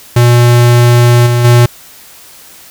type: tone with level steps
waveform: square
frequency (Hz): 120.5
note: B2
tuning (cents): -42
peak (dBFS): -4 / -8 / -3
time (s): 0.16-1.66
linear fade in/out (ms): 5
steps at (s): 1.26 / 1.44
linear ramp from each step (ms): 10
effects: white hiss -36 dBFS RMS until 2.7 s